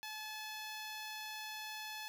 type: tone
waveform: 10% pulse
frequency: 861 Hz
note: A5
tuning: 38 cents flat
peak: -35 dBFS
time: 0.03-2.08 s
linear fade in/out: 0 ms
effects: none